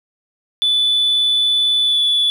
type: tone with pitch glide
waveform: sine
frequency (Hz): 3482 to 3446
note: A7 to A7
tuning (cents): -19 to -37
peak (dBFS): -11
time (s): 0.62-2.3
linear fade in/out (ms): 0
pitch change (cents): -18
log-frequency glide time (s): 1.83-2.01
effects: tanh soft clip ceiling -10 dBFS + 8-bit